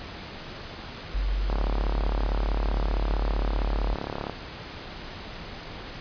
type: tone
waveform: sine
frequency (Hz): 46.75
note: F#1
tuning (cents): +19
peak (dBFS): -23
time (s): 1.14-3.95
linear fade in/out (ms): 10
type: click train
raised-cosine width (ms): 1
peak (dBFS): -16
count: 100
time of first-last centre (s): 1.5-4.297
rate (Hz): 35.4
effects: pink hiss -39 dBFS RMS until 6 s + resampled to 11025 Hz